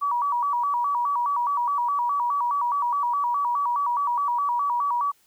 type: tone with vibrato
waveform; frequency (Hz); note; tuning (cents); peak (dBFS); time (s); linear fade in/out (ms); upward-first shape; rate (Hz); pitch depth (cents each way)
sine; 1048; C6; +2; -21; 0.01-5.12; 20; square; 4.8; 150
effects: white hiss -62 dBFS RMS until 5.26 s